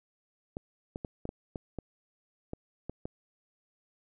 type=clicks; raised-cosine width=2 ms; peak=-23 dBFS; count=10; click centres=0.569 / 0.959 / 1.048 / 1.254 / 1.291 / 1.558 / 1.787 / 2.534 / 2.896 / 3.055 s; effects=none